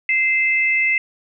sine tone pair together, 2079 / 2620 Hz, C7 / E7, -12 / -11 cents, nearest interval major third, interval 401 cents, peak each -16 / -20 dBFS, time 0.09-0.98 s, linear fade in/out 2 ms, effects none

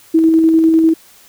sine tone with tremolo, 323.6 Hz, E4, 32 cents flat, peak -6 dBFS, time 0.14-0.94 s, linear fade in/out 10 ms, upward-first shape square, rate 10 Hz, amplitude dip 25%, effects white hiss -45 dBFS RMS until 1.28 s

